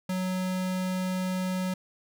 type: tone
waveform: square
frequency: 185 Hz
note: F#3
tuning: in tune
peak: -28 dBFS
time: 0.09-1.74 s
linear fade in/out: 5 ms
effects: none